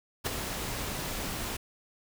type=noise with ADSR envelope; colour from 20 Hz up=pink; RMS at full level=-28 dBFS; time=0.24-1.57 s; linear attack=27 ms; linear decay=10 ms; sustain=-7 dB; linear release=8 ms; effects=none